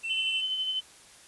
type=tone; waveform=triangle; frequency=2689 Hz; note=E7; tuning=34 cents sharp; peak=-29 dBFS; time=0.03-0.42 s; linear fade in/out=20 ms
type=tone with tremolo; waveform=sine; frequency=3052 Hz; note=G7; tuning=47 cents flat; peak=-26 dBFS; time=0.09-0.81 s; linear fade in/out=20 ms; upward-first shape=sine; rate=12 Hz; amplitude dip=40%
effects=white hiss -53 dBFS RMS until 1.27 s + resampled to 24000 Hz